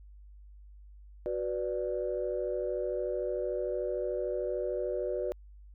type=chord; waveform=sine; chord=B minor; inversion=second; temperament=equal; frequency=370 / 493.9 / 587.3 Hz; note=F#4 / B4 / D5; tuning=0 / 0 / 0 cents; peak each=-34 dBFS; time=1.26-5.32 s; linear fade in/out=0 ms; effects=tanh soft clip ceiling -21 dBFS + added 50 Hz sine -49 dBFS peak until 5.74 s